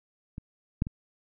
clicks, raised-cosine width 5 ms, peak -25 / -12 / -23 dBFS, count 3, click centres 0.381 / 0.821 / 0.869 s, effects none

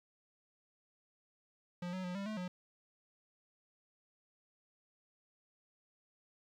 square tone with pitch steps, 176.8 / 185.9 / 179.4 / 197.9 / 215.8 / 180.8 Hz, F3 / F#3 / F3 / G3 / A3 / F#3, +22 / +8 / +47 / +17 / -33 / -40 cents, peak -39 dBFS, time 1.82-2.48 s, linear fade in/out 5 ms, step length 110 ms, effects low-pass 5000 Hz 12 dB/octave + 12-bit

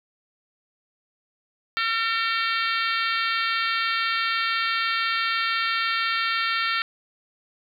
harmonic tone, 454 Hz, A#4, 46 cents flat, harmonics 3 / 4 / 5 / 6 / 7 / 8 / 9 / 10, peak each -26 / -28 / -30 / -32 / -33 / -34 / -35 / -36 dBFS, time 1.77-6.82 s, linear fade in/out 0 ms, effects 9-bit

